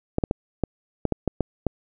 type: clicks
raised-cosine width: 2 ms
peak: -8 dBFS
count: 9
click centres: 0.184 / 0.238 / 0.311 / 0.637 / 1.053 / 1.123 / 1.277 / 1.407 / 1.667 s
effects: none